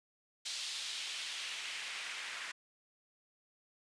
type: noise with band-pass filter sweep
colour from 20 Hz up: white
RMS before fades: -42 dBFS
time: 0.45-2.52 s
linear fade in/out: 10 ms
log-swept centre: 4000 to 1900 Hz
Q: 1.6
effects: resampled to 22050 Hz